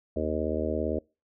harmonic tone, 77.78 Hz, D#2, in tune, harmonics 1 / 3 / 4 / 5 / 6 / 7 / 8, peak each -34 / -34 / -34 / -34 / -34 / -34 / -34 dBFS, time 0.16-0.99 s, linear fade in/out 5 ms, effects noise-tail reverb RT60 0.3 s tail -26 dB re dry

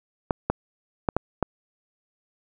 clicks, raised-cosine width 1 ms, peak -7 dBFS, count 5, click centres 0.308 / 0.5 / 1.088 / 1.166 / 1.427 s, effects none

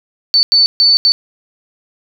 sine tone bursts at uneven times, 4507 Hz, C#8, 28 cents sharp, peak -6 dBFS, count 4, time 0.34-0.43 / 0.52-0.66 / 0.8-0.97 / 1.05-1.12 s, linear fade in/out 0 ms, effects none

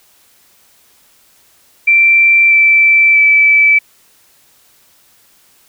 sine tone with pitch steps, 2349 / 2330 / 2311 Hz, D7 / D7 / D7, 0 / -14 / -28 cents, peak -5 dBFS, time 1.87-3.79 s, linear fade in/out 10 ms, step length 640 ms, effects white hiss -50 dBFS RMS until 5.68 s

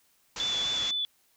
white low-pass noise, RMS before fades -38 dBFS, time 0.36-0.91 s, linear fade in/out 2 ms, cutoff 7100 Hz, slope 96 dB/octave
sine tone with vibrato, 3469 Hz, A7, 25 cents flat, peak -27 dBFS, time 0.4-1.05 s, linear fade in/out 0 ms, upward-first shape sine, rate 4.1 Hz, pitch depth 14 cents each way
effects white hiss -67 dBFS RMS until 1.36 s

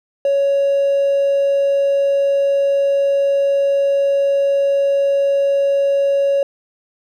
triangle tone with hard clipping, 557 Hz, C#5, 8 cents sharp, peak -13 dBFS, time 0.25-6.43 s, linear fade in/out 2 ms, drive 4 dB, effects none

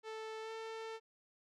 sawtooth tone with pitch glide, 440 to 446.7 Hz, A4 to A4, 0 to +26 cents, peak -39 dBFS, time 0.03-1 s, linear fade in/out 50 ms, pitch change +26 cents, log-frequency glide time 0.41-0.51 s, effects low-pass 5000 Hz 12 dB/octave

